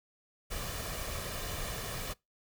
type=noise with comb filter; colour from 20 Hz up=pink; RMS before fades=-38 dBFS; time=0.5-2.14 s; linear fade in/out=20 ms; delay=1.7 ms; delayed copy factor=+0.5; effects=noise-tail reverb RT60 0.2 s tail -24 dB re dry